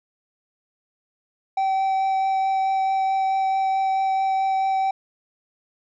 triangle tone with vibrato, 770 Hz, G5, 31 cents flat, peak -17 dBFS, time 1.57-4.91 s, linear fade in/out 5 ms, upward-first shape triangle, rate 4.6 Hz, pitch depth 9 cents each way, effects resampled to 16000 Hz

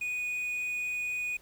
triangle tone with quantisation, 2474 Hz, D#7, 10 cents flat, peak -29 dBFS, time 0.01-1.37 s, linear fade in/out 5 ms, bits 9, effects pink hiss -60 dBFS RMS until 1.41 s

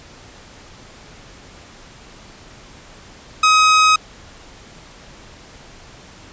sawtooth tone, 1265 Hz, D#6, 28 cents sharp, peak -6 dBFS, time 3.43-3.96 s, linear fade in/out 5 ms, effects pink hiss -42 dBFS RMS until 6.32 s + resampled to 16000 Hz

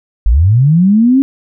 sine linear sweep, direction up, 45.44 to 277.2 Hz, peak -5 dBFS, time 0.26-1.22 s, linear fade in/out 0 ms, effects none

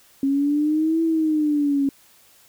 sine exponential two-way sweep, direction up then down, 271.3 to 329.6 to 274 Hz, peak -17 dBFS, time 0.23-1.89 s, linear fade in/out 2 ms, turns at 1.02 s, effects white hiss -54 dBFS RMS until 2.48 s

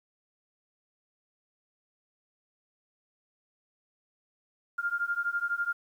sine beating tone pair, 1396.9 / 1408.9 Hz, F6 / F6, 0 / +15 cents, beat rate 12 Hz, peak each -31 dBFS, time 4.78-5.73 s, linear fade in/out 10 ms, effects 10-bit

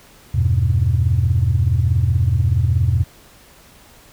sine chord, E minor, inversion none, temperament just, 82.41 / 98.89 / 123.61 Hz, E2 / G2 / B2, 0 / +16 / +2 cents, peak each -17 dBFS, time 0.34-3.04 s, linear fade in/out 10 ms, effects tanh soft clip ceiling -6 dBFS + pink hiss -47 dBFS RMS until 4.12 s

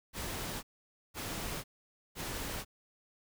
pink noise bursts, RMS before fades -39 dBFS, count 3, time 0.13-2.65 s, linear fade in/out 50 ms, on 500 ms, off 510 ms, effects none

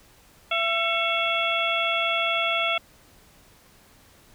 harmonic tone with a mistuned harmonic, 672 Hz, E5, 33 cents sharp, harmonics 1 / 2 / 3 / 4 / 5, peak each -28 / -28 / -28 / -28 / -28 dBFS, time 0.51-2.78 s, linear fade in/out 5 ms, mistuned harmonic 3, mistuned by +150 cents, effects pink hiss -55 dBFS RMS until 4.34 s

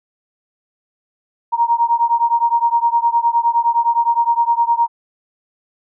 sine beating tone pair, 932.3 / 942 Hz, A#5 / A#5, 0 / +18 cents, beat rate 9.7 Hz, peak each -15 / -16 dBFS, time 1.52-4.88 s, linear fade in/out 20 ms, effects none

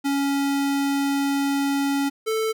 square tone pair in turn, 279 / 441.2 Hz, C#4 / A4, +11 / +5 cents, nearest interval minor sixth, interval 794 cents, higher second, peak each -21 / -22 dBFS, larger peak first, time 0.04-2.1 / 2.26-2.53 s, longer first, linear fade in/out 20 ms, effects none

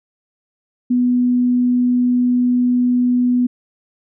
sine tone, 246.9 Hz, B3, in tune, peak -12 dBFS, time 0.9-3.47 s, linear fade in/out 10 ms, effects none

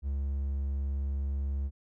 triangle tone, 69.2 Hz, C#2, 2 cents flat, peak -27 dBFS, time 0.02-1.71 s, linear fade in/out 50 ms, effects none

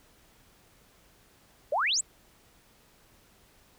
sine exponential sweep, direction up, 523.3 to 8372 Hz, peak -24 dBFS, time 1.72-2.01 s, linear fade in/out 5 ms, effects pink hiss -61 dBFS RMS until 3.78 s

